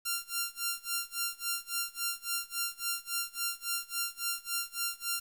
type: tone with tremolo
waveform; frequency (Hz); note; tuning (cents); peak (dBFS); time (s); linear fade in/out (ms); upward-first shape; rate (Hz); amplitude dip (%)
5% pulse; 1385; F6; -15; -18; 0.05-5.2; 10; sine; 3.6; 95
effects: 9-bit

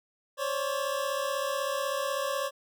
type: tone pair together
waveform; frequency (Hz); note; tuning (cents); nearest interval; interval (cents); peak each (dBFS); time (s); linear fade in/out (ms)
25% pulse; 535.9 / 572; C5 / D5; +41 / -46; minor second; 113; -28; 0.37-2.51; 50
effects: none

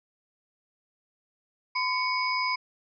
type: tone cluster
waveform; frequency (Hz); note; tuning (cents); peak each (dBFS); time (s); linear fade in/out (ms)
sine; 1020 / 2224 / 4980; C6 / C#7 / D#8; -44 / +5 / +1; -28 / -29 / -32; 1.75-2.56; 10
effects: none

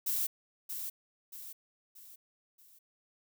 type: noise with echo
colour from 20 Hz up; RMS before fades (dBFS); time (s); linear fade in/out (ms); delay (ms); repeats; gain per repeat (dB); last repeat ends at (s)
violet; -32; 0.06-0.27; 10; 630; 4; -7; 2.79
effects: none

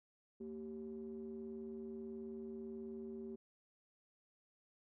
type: ring-modulated tone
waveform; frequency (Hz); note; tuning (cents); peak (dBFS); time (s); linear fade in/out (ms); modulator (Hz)
triangle; 79.3; D#2; +33; -39; 0.4-3.36; 10; 308
effects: tanh soft clip ceiling -35 dBFS

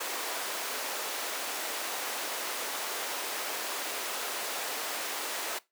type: high-pass noise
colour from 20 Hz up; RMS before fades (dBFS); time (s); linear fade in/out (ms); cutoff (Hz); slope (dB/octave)
pink; -35; 0-5.59; 10; 460; 12
effects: noise-tail reverb RT60 0.2 s tail -20 dB re dry + high-pass 300 Hz 12 dB/octave

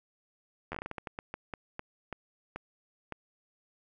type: slowing click train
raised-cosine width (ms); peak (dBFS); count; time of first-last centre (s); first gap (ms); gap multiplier
0.5; -22; 17; 0.72-3.123; 11; 1.3
effects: none

